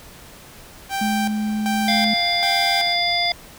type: tone with tremolo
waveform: sawtooth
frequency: 784 Hz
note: G5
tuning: in tune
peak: -18 dBFS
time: 0.89-2.97 s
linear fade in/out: 50 ms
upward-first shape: square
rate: 1.3 Hz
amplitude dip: 75%
type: tone with pitch glide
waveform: sine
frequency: 212.3 to 214 Hz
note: G#3 to A3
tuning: +38 to -48 cents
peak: -20 dBFS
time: 1.01-2.14 s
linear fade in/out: 5 ms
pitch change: +14 cents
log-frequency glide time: 1.2-1.9 s
type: harmonic tone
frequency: 698.5 Hz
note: F5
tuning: in tune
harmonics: 1 / 3 / 5 / 7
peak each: -23 / -23 / -23 / -23 dBFS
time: 1.88-3.32 s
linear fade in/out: 2 ms
effects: pink hiss -43 dBFS RMS until 3.58 s